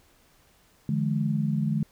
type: tone cluster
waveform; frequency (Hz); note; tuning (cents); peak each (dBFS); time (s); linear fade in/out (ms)
sine; 150 / 171.6 / 212.1; D3 / F3 / G#3; +37 / -30 / +37; -26 / -31 / -27; 0.89-1.83; 2
effects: pink hiss -61 dBFS RMS until 1.91 s